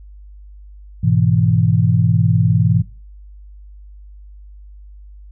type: chord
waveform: sine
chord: E major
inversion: first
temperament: equal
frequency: 103.83 / 123.47 / 164.81 Hz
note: G#2 / B2 / E3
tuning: 0 / 0 / 0 cents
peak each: -16 dBFS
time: 1.03-2.82 s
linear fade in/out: 10 ms
effects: noise-tail reverb RT60 0.3 s tail -17 dB re dry + added 50 Hz sine -36 dBFS peak until 5.31 s